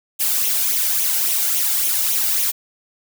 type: noise with flanger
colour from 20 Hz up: blue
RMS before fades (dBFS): -19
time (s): 0.19-2.52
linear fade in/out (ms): 20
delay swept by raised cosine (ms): 0.31 to 1.41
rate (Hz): 3.6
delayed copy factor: +0.6
effects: none